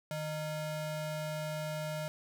square ring-modulated tone, 384.8 Hz, G4, 32 cents flat, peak -33 dBFS, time 0.11-2.08 s, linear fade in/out 0 ms, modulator 230 Hz, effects none

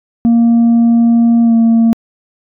sine tone with pitch glide, 233.1 to 228.7 Hz, A#3 to A#3, 0 to -33 cents, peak -3 dBFS, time 0.25-1.93 s, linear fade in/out 0 ms, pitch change -33 cents, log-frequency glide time 1.43-1.54 s, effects tanh soft clip ceiling -5 dBFS

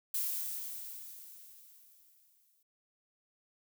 violet noise with exponential decay, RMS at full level -33 dBFS, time 0.14-2.63 s, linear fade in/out 5 ms, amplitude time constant 540 ms, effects none

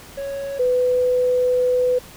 triangle / sine tone pair in turn, 554.4 / 499.4 Hz, C#5 / B4, 0 / +19 cents, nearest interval major second, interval 181 cents, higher first, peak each -23 / -15 dBFS, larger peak second, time 0.17-0.59 / 0.59-1.99 s, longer second, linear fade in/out 10 ms, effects pink hiss -42 dBFS RMS until 2.16 s

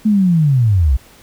sine linear sweep, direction down, 220 to 58.27 Hz, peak -9 dBFS, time 0.05-0.97 s, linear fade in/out 10 ms, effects pink hiss -45 dBFS RMS until 1.22 s

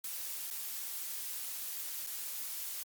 blue noise with dropouts, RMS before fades -40 dBFS, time 0.04-2.83 s, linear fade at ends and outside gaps 2 ms, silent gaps 0.503-0.509 / 2.065-2.07 s, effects Opus 48 kbps

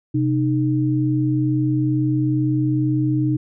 sine tone pair together, 129 / 306.8 Hz, C3 / D#4, -24 / -24 cents, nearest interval octave + minor third, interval 1500 cents, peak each -19 dBFS, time 0.14-3.37 s, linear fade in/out 10 ms, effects none

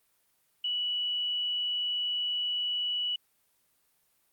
sine tone, 2947 Hz, F#7, 8 cents flat, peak -28 dBFS, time 0.64-3.16 s, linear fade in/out 5 ms, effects white hiss -71 dBFS RMS until 4.32 s + Opus 32 kbps

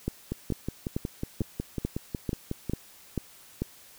two click trains, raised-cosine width 3 ms, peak -15 / -17 dBFS, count 9 / 14, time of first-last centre 0.08-3.62 / 0.32-2.697 s, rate 2.26 / 5.47 Hz, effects white hiss -53 dBFS RMS until 3.98 s

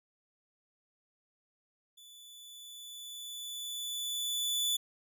sawtooth tone with level ramp, 3474 Hz, A7, 23 cents flat, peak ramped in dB -50 to -25 dBFS, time 1.97-4.77 s, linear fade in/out 10 ms, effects none

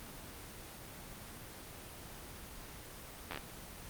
slowing click train, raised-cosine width 0.3 ms, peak -23 dBFS, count 6, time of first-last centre 3.31-3.375 s, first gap 11 ms, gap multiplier 1.08, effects pink hiss -49 dBFS RMS until 3.89 s + Opus 24 kbps

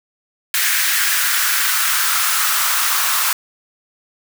white noise with high-pass filter sweep, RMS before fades -17 dBFS, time 0.54-3.33 s, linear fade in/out 2 ms, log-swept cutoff 1700 to 1100 Hz, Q 3, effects none

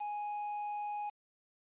triangle tone with quantisation, 830.6 Hz, G#5, in tune, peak -34 dBFS, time 0-1.1 s, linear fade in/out 10 ms, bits 9, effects resampled to 8000 Hz

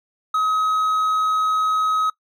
triangle tone, 1271 Hz, D#6, 36 cents sharp, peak -15 dBFS, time 0.34-2.1 s, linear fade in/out 5 ms, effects noise-tail reverb RT60 0.1 s tail -21 dB re dry

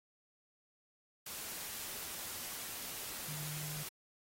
sine tone in noise, 151.1 Hz, D3, 50 cents sharp, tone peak -43 dBFS, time 3.28-3.83 s, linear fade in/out 5 ms, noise white, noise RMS -44 dBFS, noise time 1.26-3.89 s, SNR -2 dB, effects AAC 48 kbps

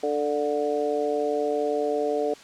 harmonic tone with a mistuned harmonic, 147.5 Hz, D3, 8 cents sharp, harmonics 2 / 3 / 4 / 5, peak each -32 / -25 / -28 / -31 dBFS, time 0.03-2.34 s, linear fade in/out 5 ms, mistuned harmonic 5, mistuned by -24 cents, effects white hiss -47 dBFS RMS until 2.43 s + low-pass 6000 Hz 12 dB/octave

